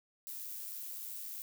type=noise with amplitude modulation; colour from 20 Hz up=violet; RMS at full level=-42 dBFS; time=0.27-1.42 s; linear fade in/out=0 ms; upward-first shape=sine; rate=103 Hz; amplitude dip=35%; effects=none